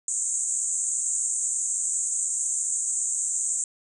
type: band-pass noise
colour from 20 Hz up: white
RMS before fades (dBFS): -27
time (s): 0.08-3.64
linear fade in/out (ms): 2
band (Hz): 6700 to 8500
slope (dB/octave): 96
effects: none